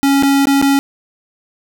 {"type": "tone with dropouts", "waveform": "square", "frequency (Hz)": 277.2, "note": "C#4", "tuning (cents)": 0, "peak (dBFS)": -10, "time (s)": [0.03, 0.79], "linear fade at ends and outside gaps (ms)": 0, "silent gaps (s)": [[0.225, 0.233], [0.455, 0.471], [0.615, 0.625]], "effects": []}